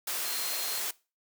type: tone in noise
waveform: sine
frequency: 4186 Hz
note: C8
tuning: in tune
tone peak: -38 dBFS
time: 0.25-0.8 s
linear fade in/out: 5 ms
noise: white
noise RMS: -33 dBFS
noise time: 0.07-0.91 s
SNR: -8 dB
effects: noise-tail reverb RT60 0.3 s tail -21 dB re dry + high-pass 400 Hz 12 dB/octave